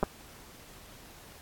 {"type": "clicks", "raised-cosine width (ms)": 1, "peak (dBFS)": -12, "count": 2, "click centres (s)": [0.029, 0.034], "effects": ["pink hiss -52 dBFS RMS until 1.41 s", "AAC 64 kbps"]}